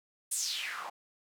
white noise with band-pass filter sweep, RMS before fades -36 dBFS, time 0.31-0.9 s, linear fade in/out 10 ms, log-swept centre 9700 to 800 Hz, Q 4.6, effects none

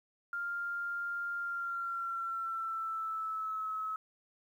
sine tone with pitch glide, 1398 to 1289.4 Hz, F6 to E6, +1 to -39 cents, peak -34 dBFS, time 0.33-3.96 s, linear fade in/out 2 ms, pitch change -140 cents, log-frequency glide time 1.38-3.69 s, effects 11-bit

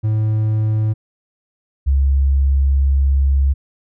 triangle / sine tone pair in turn, 108.4 / 68.45 Hz, A2 / C#2, -25 / -21 cents, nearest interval minor sixth, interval 796 cents, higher first, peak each -12 / -11 dBFS, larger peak second, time 0.03-0.94 / 1.86-3.54 s, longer second, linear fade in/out 20 ms, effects none

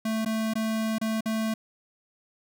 square tone with dropouts, 220.8 Hz, A3, 6 cents sharp, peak -26 dBFS, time 0.05-1.54 s, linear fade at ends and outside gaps 5 ms, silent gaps 0.249-0.259 / 0.537-0.554 / 0.984-1.013 / 1.208-1.257 s, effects none

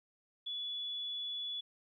sine tone, 3420 Hz, A7, 50 cents flat, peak -37 dBFS, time 0.46-1.61 s, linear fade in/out 10 ms, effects 13-bit

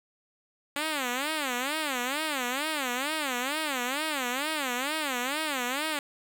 5% pulse tone with vibrato, 277.2 Hz, C#4, in tune, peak -17 dBFS, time 0.76-5.99 s, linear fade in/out 2 ms, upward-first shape sine, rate 2.2 Hz, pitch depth 230 cents each way, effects none

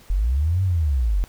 sine linear two-way sweep, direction up then down, 41.2 to 96.8 to 41.2 Hz, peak -17 dBFS, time 0.1-1.24 s, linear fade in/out 0 ms, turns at 0.63 s, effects pink hiss -50 dBFS RMS until 1.28 s

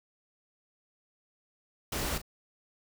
pink noise with echo, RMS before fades -33 dBFS, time 1.92-2.18 s, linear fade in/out 5 ms, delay 37 ms, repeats 1, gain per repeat -12 dB, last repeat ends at 2.217 s, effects none

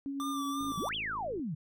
sine tone with tremolo, 277.2 Hz, C#4, in tune, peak -33 dBFS, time 0.06-0.72 s, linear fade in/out 0 ms, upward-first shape sine, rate 9.8 Hz, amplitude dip 25%
square tone with vibrato, 1178 Hz, D6, 5 cents sharp, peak -36 dBFS, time 0.2-0.89 s, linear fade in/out 0 ms, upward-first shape sine, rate 2.9 Hz, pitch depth 42 cents each way
click train, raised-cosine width 3 ms, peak -37 dBFS, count 43, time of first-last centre 0.61-1.395 s, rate 53.5 Hz
sine exponential two-way sweep, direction up then down, 137.5 to 3481 to 137.5 Hz, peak -33 dBFS, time 0.77-1.55 s, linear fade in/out 10 ms, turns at 0.95 s
effects none

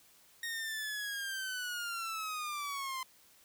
sawtooth linear sweep, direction down, 1864.7 to 1031 Hz, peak -33 dBFS, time 0.43-3.03 s, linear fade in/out 2 ms, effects white hiss -63 dBFS RMS until 3.44 s

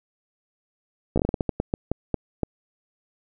slowing click train, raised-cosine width 2 ms, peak -9 dBFS, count 14, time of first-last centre 1.16-2.433 s, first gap 15 ms, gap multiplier 1.28, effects none

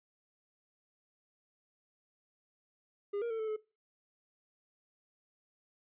triangle tone with pitch steps, 405.9 / 469.7 / 449.8 / 438.1 / 430.5 Hz, G#4 / A#4 / A4 / A4 / A4, -40 / +13 / +38 / -7 / -38 cents, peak -31 dBFS, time 3.13-3.565 s, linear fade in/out 10 ms, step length 87 ms, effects noise-tail reverb RT60 0.3 s tail -21 dB re dry + resampled to 8000 Hz

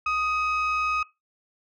sine tone pair together, 1244.5 / 2549 Hz, D#6 / D#7, 0 / +41 cents, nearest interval octave, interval 1241 cents, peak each -22 / -26 dBFS, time 0.06-1.03 s, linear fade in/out 5 ms, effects noise-tail reverb RT60 0.2 s tail -19 dB re dry + tanh soft clip ceiling -20 dBFS

